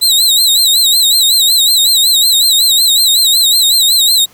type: tone with vibrato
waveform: sawtooth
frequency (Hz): 3931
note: B7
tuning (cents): -9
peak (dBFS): -4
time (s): 0.01-4.26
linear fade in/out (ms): 20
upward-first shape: sine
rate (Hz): 5.4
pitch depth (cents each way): 110
effects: pink hiss -44 dBFS RMS until 4.33 s + high-pass 80 Hz 12 dB/octave